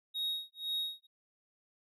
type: tone with tremolo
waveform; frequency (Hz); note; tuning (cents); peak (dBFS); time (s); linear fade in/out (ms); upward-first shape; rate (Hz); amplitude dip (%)
triangle; 3764; A#7; +16; -30; 0.14-1.07; 20; sine; 2; 100
effects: none